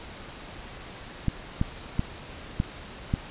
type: clicks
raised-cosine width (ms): 5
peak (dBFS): -11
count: 5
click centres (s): 1.283 / 1.614 / 1.994 / 2.601 / 3.139
effects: pink hiss -42 dBFS RMS until 3.3 s + resampled to 8000 Hz